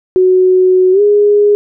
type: tone with pitch glide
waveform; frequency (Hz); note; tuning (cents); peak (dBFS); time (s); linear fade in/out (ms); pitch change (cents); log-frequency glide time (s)
sine; 370 to 412.9; F#4 to G#4; 0 to -10; -5; 0.16-1.55; 0; +190; 0.92-1.01
effects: none